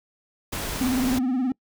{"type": "noise", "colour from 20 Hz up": "pink", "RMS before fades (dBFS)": -30, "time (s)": [0.52, 1.19], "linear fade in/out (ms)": 10}
{"type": "tone with vibrato", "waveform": "triangle", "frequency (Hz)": 255.3, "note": "C4", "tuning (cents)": -42, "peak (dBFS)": -19, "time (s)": [0.81, 1.52], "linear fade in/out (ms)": 2, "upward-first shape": "sine", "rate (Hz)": 19, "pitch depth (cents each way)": 93}
{"effects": ["noise-tail reverb RT60 0.1 s tail -25 dB re dry"]}